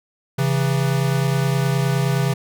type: tone pair together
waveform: square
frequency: 135.2 / 164.81 Hz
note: C#3 / E3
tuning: -43 / 0 cents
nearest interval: minor third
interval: 343 cents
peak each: -19 / -23 dBFS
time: 0.38-2.34 s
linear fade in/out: 10 ms
effects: none